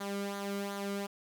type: tone with flanger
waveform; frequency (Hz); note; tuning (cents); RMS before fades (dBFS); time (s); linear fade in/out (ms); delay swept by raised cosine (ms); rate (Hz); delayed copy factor
sawtooth; 199.9; G3; +34; -37; 0-1.07; 10; 0.37 to 1.17; 2.7; -0.6
effects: none